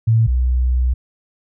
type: tone pair in turn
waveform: sine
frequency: 113 / 62.47 Hz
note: A2 / B1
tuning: +47 / +20 cents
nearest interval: minor seventh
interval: 1027 cents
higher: first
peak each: -10 / -13 dBFS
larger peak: first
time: 0.07-0.27 / 0.27-0.94 s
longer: second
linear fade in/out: 10 ms
effects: none